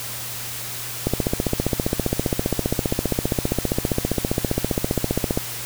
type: click train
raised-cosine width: 2 ms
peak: -6 dBFS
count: 66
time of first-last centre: 1.07-5.375 s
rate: 15.1 Hz
effects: added 119 Hz sine -39 dBFS peak until 5.65 s + white hiss -31 dBFS RMS until 5.65 s